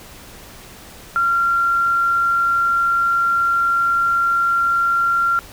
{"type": "tone", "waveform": "sine", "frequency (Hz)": 1378, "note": "F6", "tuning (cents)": -24, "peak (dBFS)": -14, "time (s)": [1.16, 5.39], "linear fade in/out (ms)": 0, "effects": ["pink hiss -40 dBFS RMS until 5.52 s"]}